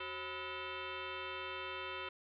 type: tone with frequency modulation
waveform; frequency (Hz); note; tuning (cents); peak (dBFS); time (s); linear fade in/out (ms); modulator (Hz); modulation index
sine; 830.6; G#5; 0; -40; 0-2.09; 5; 456; 5.4
effects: none